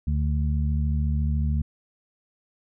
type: harmonic tone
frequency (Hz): 74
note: D2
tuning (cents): +14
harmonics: 1 / 2 / 3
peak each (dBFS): -22 / -28 / -32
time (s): 0.07-1.62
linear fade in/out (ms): 5
effects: none